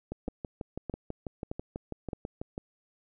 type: two click trains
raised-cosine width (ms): 2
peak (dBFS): -21 / -22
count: 4 / 16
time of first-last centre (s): 0.28-2.132 / 0.12-2.579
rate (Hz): 1.62 / 6.1
effects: none